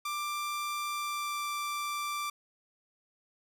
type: tone with pitch glide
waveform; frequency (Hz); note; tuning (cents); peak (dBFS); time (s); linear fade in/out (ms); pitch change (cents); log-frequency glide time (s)
sawtooth; 1182 to 1175.2; D6 to D6; +11 to +1; -29; 0.05-2.3; 5; -10; 0.86-1.46
effects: none